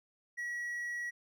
triangle tone, 1922 Hz, B6, 48 cents flat, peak -34 dBFS, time 0.37-1.11 s, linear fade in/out 20 ms, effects none

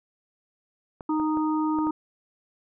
clicks, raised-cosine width 1 ms, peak -23 dBFS, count 5, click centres 1.008 / 1.199 / 1.372 / 1.787 / 1.87 s
harmonic tone, 310 Hz, D#4, 6 cents flat, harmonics 1 / 3 / 4, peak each -23 / -30 / -34 dBFS, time 1.09-1.91 s, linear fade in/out 5 ms
effects none

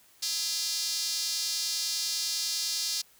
square tone with high-pass filter, 185 Hz, F#3, in tune, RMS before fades -31 dBFS, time 0.22-3.02 s, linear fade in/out 10 ms, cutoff 4800 Hz, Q 3.2, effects white hiss -60 dBFS RMS until 3.19 s

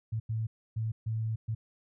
sine tone bursts at uneven times, 111.2 Hz, A2, 19 cents sharp, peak -29 dBFS, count 5, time 0.12-0.2 / 0.29-0.47 / 0.76-0.92 / 1.06-1.36 / 1.48-1.55 s, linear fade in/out 10 ms, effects none

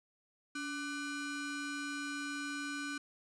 35% pulse ring-modulated tone, 893 Hz, A5, 25 cents sharp, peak -33 dBFS, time 0.55-2.98 s, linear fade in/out 5 ms, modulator 607 Hz, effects resampled to 22050 Hz

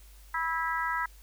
harmonic tone, 326.5 Hz, E4, 17 cents flat, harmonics 3 / 4 / 5 / 6, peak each -32 / -33 / -34 / -35 dBFS, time 0.34-1.06 s, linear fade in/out 5 ms, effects added 50 Hz sine -50 dBFS peak until 1.22 s + white hiss -59 dBFS RMS until 1.22 s

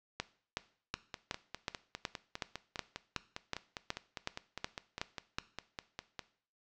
two click trains, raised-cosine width 0.2 ms, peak -17 / -22 dBFS, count 15 / 27, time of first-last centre 0.2-5.385 / 0.94-6.193 s, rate 2.7 / 4.95 Hz, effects noise-tail reverb RT60 0.5 s tail -17 dB re dry + low-pass 7000 Hz 12 dB/octave

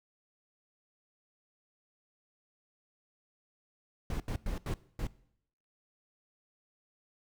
brown noise bursts at uneven times, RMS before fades -34 dBFS, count 5, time 4.1-4.2 / 4.28-4.36 / 4.46-4.58 / 4.66-4.74 / 4.99-5.07 s, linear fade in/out 2 ms, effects noise-tail reverb RT60 0.7 s tail -20 dB re dry

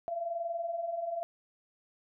sine tone pair together, 659.3 / 680.2 Hz, E5 / F5, 0 / -46 cents, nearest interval minor second, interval 54 cents, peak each -40 / -33 dBFS, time 0.08-1.23 s, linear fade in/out 0 ms, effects none

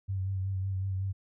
sine tone with vibrato, 95.7 Hz, G2, 41 cents flat, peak -29 dBFS, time 0.08-1.13 s, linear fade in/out 20 ms, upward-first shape sine, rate 5.4 Hz, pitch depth 32 cents each way, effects none

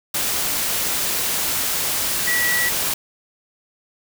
sine tone in noise, 1943 Hz, B6, 29 cents flat, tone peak -19 dBFS, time 2.27-2.69 s, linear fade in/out 5 ms, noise white, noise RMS -22 dBFS, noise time 0.14-2.94 s, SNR 0 dB, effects none

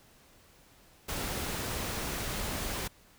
pink noise, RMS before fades -35 dBFS, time 1.08-2.88 s, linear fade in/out 10 ms, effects pink hiss -60 dBFS RMS until 3.18 s

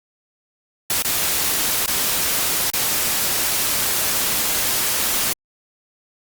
white noise with dropouts, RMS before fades -20 dBFS, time 0.9-5.33 s, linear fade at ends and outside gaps 1 ms, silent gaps 1.023-1.048 / 1.861-1.879 / 2.702-2.736 s, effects Opus 48 kbps

